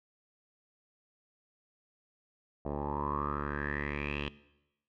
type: tone with low-pass filter sweep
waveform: 10% pulse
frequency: 72.5 Hz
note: D2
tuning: 22 cents flat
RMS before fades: -35 dBFS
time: 2.65-4.29 s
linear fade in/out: 5 ms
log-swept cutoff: 700 to 3000 Hz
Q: 8.1
effects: noise-tail reverb RT60 0.9 s tail -19 dB re dry